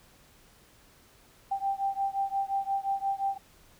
sine beating tone pair, 784 / 789.7 Hz, G5 / G5, 0 / +13 cents, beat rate 5.7 Hz, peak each -30 / -31 dBFS, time 1.51-3.38 s, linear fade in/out 10 ms, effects pink hiss -59 dBFS RMS until 3.79 s

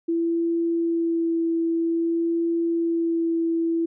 sine tone with vibrato, 333.5 Hz, E4, 20 cents sharp, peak -20 dBFS, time 0.08-3.86 s, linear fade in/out 10 ms, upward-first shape sine, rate 0.51 Hz, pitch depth 12 cents each way, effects none

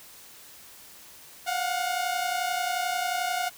sawtooth tone pair together, 707.7 / 739 Hz, F5 / F#5, +23 / -2 cents, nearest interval minor second, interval 75 cents, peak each -25 / -26 dBFS, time 1.46-3.5 s, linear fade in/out 20 ms, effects white hiss -49 dBFS RMS until 3.57 s

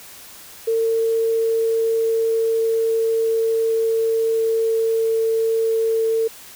sine tone with pitch glide, 452.6 to 449.5 Hz, A4 to A4, +49 to +37 cents, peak -16 dBFS, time 0.67-6.28 s, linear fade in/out 10 ms, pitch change -12 cents, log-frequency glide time 1.17-6.02 s, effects white hiss -41 dBFS RMS until 6.55 s

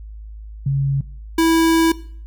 sine / square tone pair in turn, 137.8 / 327.7 Hz, C#3 / E4, -10 / -10 cents, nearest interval octave + minor third, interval 1500 cents, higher second, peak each -15 / -13 dBFS, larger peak second, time 0.66-1.01 / 1.38-1.92 s, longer second, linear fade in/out 5 ms, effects noise-tail reverb RT60 0.5 s tail -18 dB re dry + added 53 Hz sine -32 dBFS peak until 2.26 s

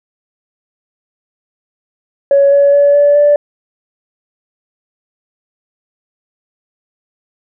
sine tone with pitch steps, 559 / 565.2 / 571.4 / 577.7 / 584.1 Hz, C#5 / C#5 / D5 / D5 / D5, +14 / +34 / -48 / -29 / -10 cents, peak -4 dBFS, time 2.31-3.36 s, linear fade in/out 2 ms, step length 210 ms, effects tanh soft clip ceiling -1 dBFS

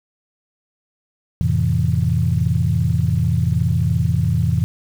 sine chord, F major seventh, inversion none, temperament equal, 87.31 / 110 / 130.81 / 164.81 Hz, F2 / A2 / C3 / E3, 0 / 0 / 0 / 0 cents, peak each -20 dBFS, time 1.41-4.64 s, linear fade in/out 0 ms, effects tanh soft clip ceiling -4 dBFS + 7-bit

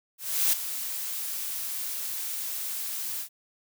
blue noise with ADSR envelope, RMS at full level -22 dBFS, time 0.18-3.29 s, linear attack 350 ms, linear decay 6 ms, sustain -11 dB, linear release 88 ms, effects none

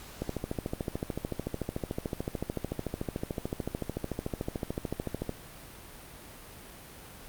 click train, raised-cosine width 2 ms, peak -18 dBFS, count 70, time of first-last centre 0.22-5.294 s, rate 13.6 Hz, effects pink hiss -48 dBFS RMS until 7.28 s + Opus 48 kbps

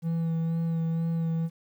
triangle tone with vibrato, 164.81 Hz, E3, in tune, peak -23 dBFS, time 0.02-1.5 s, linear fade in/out 50 ms, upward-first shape sine, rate 2.1 Hz, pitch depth 12 cents each way, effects 10-bit

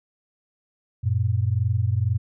sine tone pair together, 94.47 / 116.54 Hz, F#2 / A#2, +37 / 0 cents, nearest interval major third, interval 363 cents, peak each -22 dBFS, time 1.03-2.18 s, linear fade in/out 20 ms, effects none

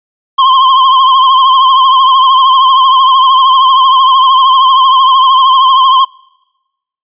square tone with vibrato, 1053 Hz, C6, 11 cents sharp, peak -4 dBFS, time 0.38-6.05 s, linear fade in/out 10 ms, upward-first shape triangle, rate 13 Hz, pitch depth 75 cents each way, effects noise-tail reverb RT60 1.0 s tail -26 dB re dry + resampled to 8000 Hz

